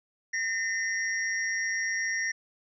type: tone cluster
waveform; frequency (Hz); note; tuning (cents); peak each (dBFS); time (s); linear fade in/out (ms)
sine; 1832 / 2027 / 5650; A#6 / B6 / F8; -31 / +45 / +19; -29 / -33 / -36; 0.33-2.32; 10
effects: none